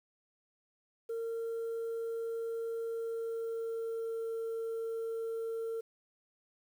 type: tone with pitch glide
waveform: sine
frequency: 457.8 to 453.9 Hz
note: A#4 to A#4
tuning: -31 to -46 cents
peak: -32 dBFS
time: 1.09-5.81 s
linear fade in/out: 10 ms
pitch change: -15 cents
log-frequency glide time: 2.86-4.3 s
effects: tanh soft clip ceiling -33 dBFS + 10-bit